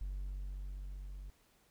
triangle tone with level ramp, 47.72 Hz, G1, 46 cents flat, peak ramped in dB -34 to -42 dBFS, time 0.01-1.3 s, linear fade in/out 0 ms, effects tanh soft clip ceiling -32 dBFS + pink hiss -70 dBFS RMS until 1.7 s

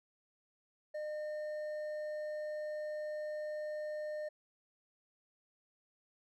triangle tone with hard clipping, 607 Hz, D#5, 43 cents flat, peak -39 dBFS, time 0.94-4.29 s, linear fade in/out 10 ms, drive 8 dB, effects none

